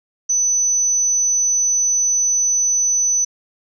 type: tone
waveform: sine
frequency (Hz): 6000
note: F#8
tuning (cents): +23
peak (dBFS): -14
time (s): 0.29-3.25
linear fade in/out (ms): 10
effects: none